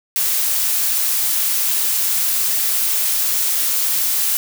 blue noise, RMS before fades -18 dBFS, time 0.16-4.37 s, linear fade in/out 0 ms, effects none

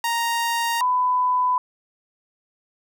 sawtooth / sine tone pair in turn, 932.3 / 1000.1 Hz, A#5 / B5, 0 / +21 cents, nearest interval minor second, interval 121 cents, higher second, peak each -17 dBFS, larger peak neither, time 0.04-0.81 / 0.81-1.58 s, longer neither, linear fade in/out 2 ms, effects none

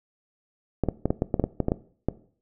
clicks, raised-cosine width 2 ms, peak -9 dBFS, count 12, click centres 0.837 / 0.887 / 1.056 / 1.105 / 1.221 / 1.342 / 1.397 / 1.44 / 1.603 / 1.684 / 1.719 / 2.086 s, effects noise-tail reverb RT60 0.5 s tail -18 dB re dry

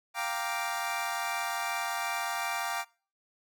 25% pulse chord, G minor seventh, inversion third, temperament equal, 698.5 / 784 / 932.3 / 1174.7 Hz, F5 / G5 / Bb5 / D6, 0 / 0 / 0 / 0 cents, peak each -33 dBFS, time 0.14-2.85 s, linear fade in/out 50 ms, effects noise-tail reverb RT60 0.4 s tail -23 dB re dry

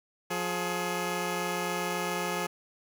10% pulse tone pair together, 177.3 / 421.7 Hz, F3 / G#4, +26 / +26 cents, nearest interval octave + minor third, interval 1500 cents, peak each -24 / -24 dBFS, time 0.3-2.47 s, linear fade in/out 10 ms, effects none

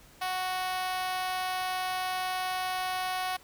5% pulse tone with high-pass filter, 370 Hz, F#4, in tune, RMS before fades -32 dBFS, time 0.21-3.37 s, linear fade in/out 10 ms, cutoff 810 Hz, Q 5.9, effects pink hiss -56 dBFS RMS until 3.43 s

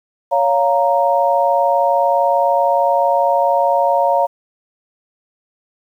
sine chord, Bb minor, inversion first, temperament just, 559.4 / 699.2 / 932.3 Hz, Db5 / F5 / Bb5, +16 / +2 / 0 cents, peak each -16 dBFS, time 0.31-4.27 s, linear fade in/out 20 ms, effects 8-bit

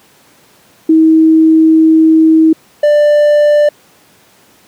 sine / triangle tone pair in turn, 319.3 / 591.4 Hz, D#4 / D5, +45 / +12 cents, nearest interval major seventh, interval 1067 cents, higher second, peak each -3 dBFS, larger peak neither, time 0.89-2.53 / 2.83-3.69 s, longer first, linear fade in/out 5 ms, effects pink hiss -46 dBFS RMS until 4.67 s + high-pass 150 Hz 12 dB/octave

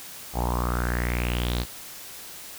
sawtooth tone with low-pass filter sweep, 60.2 Hz, B1, 44 cents flat, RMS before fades -26 dBFS, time 0.33-1.66 s, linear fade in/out 50 ms, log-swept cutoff 780 to 4400 Hz, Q 5.3, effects white hiss -41 dBFS RMS until 2.58 s

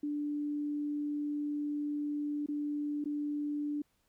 sine tone with dropouts, 293.7 Hz, D4, in tune, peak -32 dBFS, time 0.03-3.82 s, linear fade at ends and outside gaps 5 ms, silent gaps 2.462-2.485 / 3.042-3.056 s, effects pink hiss -75 dBFS RMS until 4.08 s

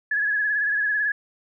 sine tone with vibrato, 1686 Hz, G#6, 26 cents sharp, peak -20 dBFS, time 0.11-1.12 s, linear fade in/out 5 ms, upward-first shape sine, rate 18 Hz, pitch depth 47 cents each way, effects none

